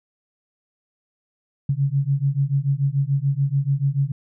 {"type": "beating tone pair", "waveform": "sine", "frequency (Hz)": [135.7, 142.6], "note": ["C#3", "C#3"], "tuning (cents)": [-36, 49], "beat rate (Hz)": 6.9, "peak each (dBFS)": -21, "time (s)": [1.69, 4.12], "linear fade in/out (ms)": 5, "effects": []}